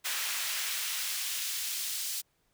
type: noise with high-pass filter sweep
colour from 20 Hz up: pink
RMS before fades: -34 dBFS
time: 0.04-2.22 s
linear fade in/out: 20 ms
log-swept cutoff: 1600 to 4500 Hz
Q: 0.77
effects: pink hiss -73 dBFS RMS until 2.53 s